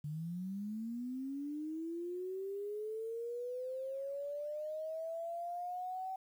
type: linear sweep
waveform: sine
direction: up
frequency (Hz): 145.2 to 764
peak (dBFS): -38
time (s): 0.04-6.16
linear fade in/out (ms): 5
effects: 11-bit